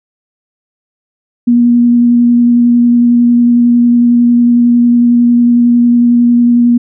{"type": "tone with vibrato", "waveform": "sine", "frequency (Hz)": 239.5, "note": "A#3", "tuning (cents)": 47, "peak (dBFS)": -4, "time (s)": [1.47, 6.78], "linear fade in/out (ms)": 10, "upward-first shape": "square", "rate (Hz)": 11, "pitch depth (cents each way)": 9, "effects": []}